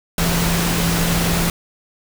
sine tone in noise, 169.8 Hz, F3, 48 cents flat, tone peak -19 dBFS, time 0.18-1.5 s, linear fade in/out 2 ms, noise pink, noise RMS -20 dBFS, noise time 0.18-1.5 s, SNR -2 dB, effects none

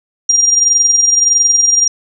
sine tone with amplitude modulation, 5700 Hz, F8, 34 cents sharp, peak -5 dBFS, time 0.29-1.88 s, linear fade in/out 5 ms, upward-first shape sine, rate 21.6 Hz, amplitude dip 55%, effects none

